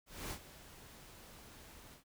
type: noise with ADSR envelope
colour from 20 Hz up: pink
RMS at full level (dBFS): -42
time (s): 0.06-2.04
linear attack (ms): 250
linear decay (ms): 74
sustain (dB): -14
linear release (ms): 110
effects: none